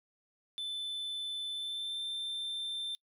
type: tone with pitch glide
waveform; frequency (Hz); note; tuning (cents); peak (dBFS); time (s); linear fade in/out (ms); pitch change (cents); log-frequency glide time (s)
triangle; 3520 to 3567; A7 to A7; 0 to +23; -34; 0.58-2.95; 0; +23; 1.51-2.03
effects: noise-tail reverb RT60 0.1 s tail -25 dB re dry